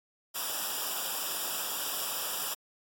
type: noise with comb filter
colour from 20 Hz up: white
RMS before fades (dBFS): -34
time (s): 0.34-2.55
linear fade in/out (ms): 20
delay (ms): 0.47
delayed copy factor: -0.95
effects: AAC 64 kbps